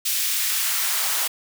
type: noise with high-pass filter sweep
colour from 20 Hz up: white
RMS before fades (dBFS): -23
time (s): 0.05-1.28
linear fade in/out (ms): 10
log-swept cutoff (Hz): 2900 to 690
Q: 0.93
effects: none